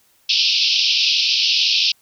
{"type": "band-pass noise", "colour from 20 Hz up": "white", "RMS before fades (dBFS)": -17, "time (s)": [0.29, 1.92], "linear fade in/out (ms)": 5, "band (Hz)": [2500, 5400], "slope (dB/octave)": 96, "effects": ["white hiss -58 dBFS RMS until 2.01 s"]}